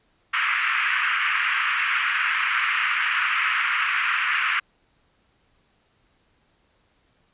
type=band-pass noise; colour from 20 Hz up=pink; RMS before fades=-23 dBFS; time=0.33-4.6 s; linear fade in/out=10 ms; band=1200 to 2800 Hz; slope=48 dB/octave; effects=pink hiss -65 dBFS RMS until 7.33 s + resampled to 8000 Hz